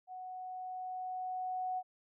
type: tone with level ramp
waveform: sine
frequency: 740 Hz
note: F#5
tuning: in tune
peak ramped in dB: -43 to -33 dBFS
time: 0.07-1.83 s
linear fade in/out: 50 ms
effects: none